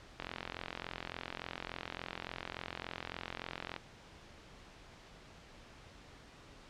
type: click train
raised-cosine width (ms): 0.3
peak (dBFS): -23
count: 156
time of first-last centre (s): 0.2-3.763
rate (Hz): 43.5
effects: pink hiss -56 dBFS RMS until 6.69 s + low-pass 5000 Hz 12 dB/octave